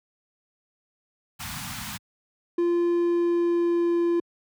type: band-stop noise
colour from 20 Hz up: pink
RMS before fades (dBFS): -34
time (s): 1.39-1.98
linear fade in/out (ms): 20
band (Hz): 250 to 760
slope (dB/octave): 48
type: tone with pitch glide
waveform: triangle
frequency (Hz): 345.5 to 342.7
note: F4 to F4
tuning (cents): -19 to -33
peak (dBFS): -18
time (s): 2.58-4.2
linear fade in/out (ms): 5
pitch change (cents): -14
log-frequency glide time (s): 2.9-4.02
effects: high-pass 80 Hz 12 dB/octave